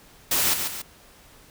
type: noise with echo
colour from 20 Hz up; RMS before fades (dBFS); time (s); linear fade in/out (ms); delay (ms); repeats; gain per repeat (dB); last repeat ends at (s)
white; -22; 0.31-0.54; 5; 140; 2; -6; 0.82
effects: pink hiss -52 dBFS RMS until 1.5 s